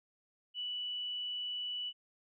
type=tone; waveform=sine; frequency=2960 Hz; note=F#7; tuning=in tune; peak=-36 dBFS; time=0.54-1.93 s; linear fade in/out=50 ms; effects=none